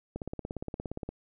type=click train; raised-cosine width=2 ms; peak=-22 dBFS; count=17; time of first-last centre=0.16-1.09 s; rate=17.2 Hz; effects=none